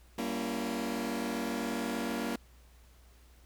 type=chord; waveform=sawtooth; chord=G diminished seventh; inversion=none; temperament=just; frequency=196 / 235.2 / 282.2 / 338.7 Hz; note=G3 / Bb3 / Db4 / Fb4; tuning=0 / +16 / +31 / +47 cents; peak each=-37 / -31 / -35 / -36 dBFS; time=0.18-2.36 s; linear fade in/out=5 ms; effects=added 60 Hz sine -56 dBFS peak until 3.45 s + pink hiss -64 dBFS RMS until 3.45 s